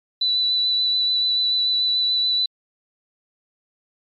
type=tone with vibrato; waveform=sine; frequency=3973 Hz; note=B7; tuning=10 cents sharp; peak=-17 dBFS; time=0.21-2.46 s; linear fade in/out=5 ms; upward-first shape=sine; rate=6.9 Hz; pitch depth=15 cents each way; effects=MP3 48 kbps